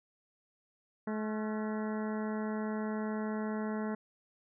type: harmonic tone with a mistuned harmonic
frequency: 215.1 Hz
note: A3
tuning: 39 cents flat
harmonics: 1 / 2 / 3 / 4 / 5 / 6 / 7 / 8 / 9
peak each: -34 / -40 / -44 / -46 / -48 / -50 / -51 / -52 / -53 dBFS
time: 1.07-3.95 s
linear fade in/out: 5 ms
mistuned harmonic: 6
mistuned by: +87 cents
effects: none